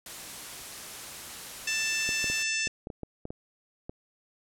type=noise; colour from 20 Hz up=white; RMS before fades=-41 dBFS; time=0.06-2.43 s; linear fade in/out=2 ms
type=harmonic tone; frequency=885 Hz; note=A5; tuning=10 cents sharp; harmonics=2 / 3 / 4 / 5 / 6 / 7 / 8 / 9; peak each=-35 / -30 / -39 / -44 / -35 / -36 / -40 / -41 dBFS; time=1.67-2.68 s; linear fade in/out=5 ms
type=clicks; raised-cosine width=2 ms; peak=-24 dBFS; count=10; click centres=2.091 / 2.243 / 2.3 / 2.672 / 2.871 / 2.902 / 3.033 / 3.254 / 3.305 / 3.895 s
effects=low-pass 12000 Hz 12 dB/octave